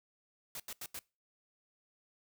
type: noise bursts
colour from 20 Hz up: white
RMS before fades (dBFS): -43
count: 4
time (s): 0.55-0.991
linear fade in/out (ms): 2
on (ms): 48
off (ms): 83
effects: noise-tail reverb RT60 0.3 s tail -24 dB re dry